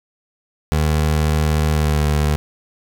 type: tone with pitch glide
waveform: 25% pulse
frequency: 76.7 to 74.6 Hz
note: D#2 to D2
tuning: -24 to +28 cents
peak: -11 dBFS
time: 0.72-2.36 s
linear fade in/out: 0 ms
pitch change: -48 cents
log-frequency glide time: 1.72-2.01 s
effects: none